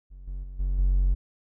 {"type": "tone with level steps", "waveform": "triangle", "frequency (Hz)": 46, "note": "F#1", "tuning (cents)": -9, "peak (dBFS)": [-39, -29, -34, -21, -16], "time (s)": [0.1, 1.15], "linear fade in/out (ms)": 20, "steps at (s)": [0.27, 0.43, 0.59, 0.78], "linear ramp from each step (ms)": 10, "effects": ["tanh soft clip ceiling -13 dBFS"]}